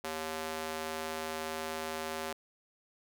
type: tone with high-pass filter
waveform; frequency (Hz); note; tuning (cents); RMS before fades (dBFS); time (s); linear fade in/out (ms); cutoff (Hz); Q
square; 79.2; D#2; +31; -38; 0.04-2.33; 5; 470; 0.84
effects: none